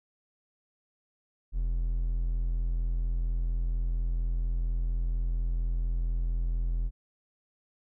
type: tone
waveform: triangle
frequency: 42.14 Hz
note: E1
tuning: 39 cents sharp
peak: -24 dBFS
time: 1.52-6.91 s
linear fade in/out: 50 ms
effects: none